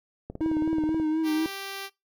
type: click train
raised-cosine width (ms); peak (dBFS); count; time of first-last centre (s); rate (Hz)
2; -22; 14; 0.3-0.999; 18.6
type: tone with vibrato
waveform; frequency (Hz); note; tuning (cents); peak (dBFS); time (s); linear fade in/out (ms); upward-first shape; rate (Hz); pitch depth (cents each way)
triangle; 314.9; D#4; +21; -21; 0.41-1.46; 0; triangle; 4.1; 44
type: tone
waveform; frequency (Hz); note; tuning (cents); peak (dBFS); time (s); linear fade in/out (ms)
5% pulse; 392; G4; 0; -23; 1.23-1.9; 50
effects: noise-tail reverb RT60 0.2 s tail -20 dB re dry